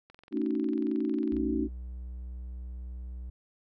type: click train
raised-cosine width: 0.3 ms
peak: -36 dBFS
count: 29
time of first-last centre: 0.1-1.367 s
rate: 22.1 Hz
type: chord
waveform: sine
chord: D# half-diminished seventh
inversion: second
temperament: just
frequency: 224 / 280 / 311.1 / 373.4 Hz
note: A3 / C#4 / D#4 / F#4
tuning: +31 / +18 / 0 / +16 cents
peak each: -33 / -31 / -31 / -35 dBFS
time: 0.31-1.69 s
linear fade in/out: 50 ms
type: tone with vibrato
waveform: triangle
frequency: 61.74 Hz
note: B1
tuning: in tune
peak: -35 dBFS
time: 1.32-3.3 s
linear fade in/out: 5 ms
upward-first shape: triangle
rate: 19 Hz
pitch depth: 10 cents each way
effects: none